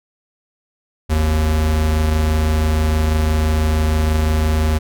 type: tone pair together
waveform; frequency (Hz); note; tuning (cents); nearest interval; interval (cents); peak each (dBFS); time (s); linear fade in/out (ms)
square; 51.69 / 77.78; G#1 / D#2; -7 / 0; perfect fifth; 707; -23 / -15; 1.09-4.79; 20
effects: none